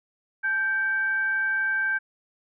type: tone with frequency modulation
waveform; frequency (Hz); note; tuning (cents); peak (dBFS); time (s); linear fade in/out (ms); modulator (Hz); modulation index
sine; 1568; G6; 0; -22; 0.43-1.99; 20; 708; 0.25
effects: none